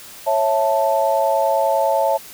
sine chord, A major, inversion first, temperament just, 550 / 660 / 880 Hz, C#5 / E5 / A5, -14 / +2 / 0 cents, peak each -19 dBFS, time 0.26-2.18 s, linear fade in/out 20 ms, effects white hiss -39 dBFS RMS until 2.33 s

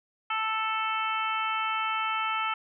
harmonic tone, 440 Hz, A4, in tune, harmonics 2 / 3 / 4 / 5 / 6 / 7, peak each -33 / -29 / -42 / -36 / -35 / -38 dBFS, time 0.3-2.54 s, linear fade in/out 5 ms, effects none

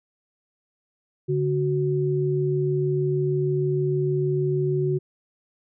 sine tone pair together, 143.56 / 370 Hz, D3 / F#4, -39 / 0 cents, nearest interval octave + major third, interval 1639 cents, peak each -23 / -23 dBFS, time 1.28-4.99 s, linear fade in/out 20 ms, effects none

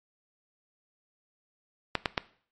clicks, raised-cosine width 0.3 ms, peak -9 dBFS, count 3, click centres 1.953 / 2.058 / 2.178 s, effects noise-tail reverb RT60 0.5 s tail -18 dB re dry + MP3 48 kbps

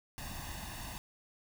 pink noise with comb filter, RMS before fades -43 dBFS, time 0.18-0.98 s, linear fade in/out 0 ms, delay 1.1 ms, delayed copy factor +0.75, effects none

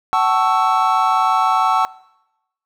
triangle chord, F# minor seventh, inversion none, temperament equal with one note detuned, 753.8 / 880 / 1108.7 / 1318.5 Hz, F#5 / A5 / C#6 / E6, +32 / 0 / 0 / 0 cents, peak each -17 dBFS, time 0.13-1.85 s, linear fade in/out 0 ms, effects noise-tail reverb RT60 0.9 s tail -22 dB re dry

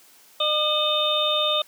harmonic tone with a mistuned harmonic, 606 Hz, D#5, 46 cents flat, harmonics 1 / 2 / 4 / 5 / 6, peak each -25 / -27 / -34 / -31 / -22 dBFS, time 0.4-1.62 s, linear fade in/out 5 ms, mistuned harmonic 4, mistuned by +86 cents, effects white hiss -53 dBFS RMS until 1.67 s + high-pass 200 Hz 12 dB/octave

